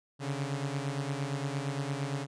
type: beating tone pair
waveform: sawtooth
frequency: 136.7 / 145.4 Hz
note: C#3 / D3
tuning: -24 / -17 cents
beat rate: 8.7 Hz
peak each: -30 / -32 dBFS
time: 0.19-2.27 s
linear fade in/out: 50 ms
effects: resampled to 22050 Hz